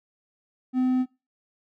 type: tone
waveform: triangle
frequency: 255.4 Hz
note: C4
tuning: 42 cents flat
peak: -18 dBFS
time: 0.73-1.06 s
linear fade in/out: 50 ms
effects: noise-tail reverb RT60 0.3 s tail -22 dB re dry